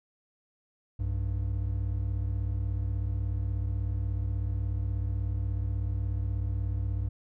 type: tone pair together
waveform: triangle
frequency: 62.15 / 98.6 Hz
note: B1 / G2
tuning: +12 / +11 cents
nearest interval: minor sixth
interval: 799 cents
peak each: -29 / -28 dBFS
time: 0.99-7.09 s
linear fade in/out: 10 ms
effects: none